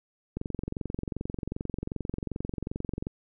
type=click train; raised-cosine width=3 ms; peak=-19 dBFS; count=62; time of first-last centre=0.37-3.069 s; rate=22.6 Hz; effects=none